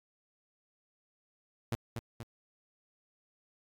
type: tone with echo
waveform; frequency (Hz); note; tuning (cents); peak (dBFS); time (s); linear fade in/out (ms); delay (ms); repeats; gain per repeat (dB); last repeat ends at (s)
sawtooth; 116.54; A#2; 0; -27; 1.72-1.75; 0; 240; 2; -5; 2.23
effects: AAC 64 kbps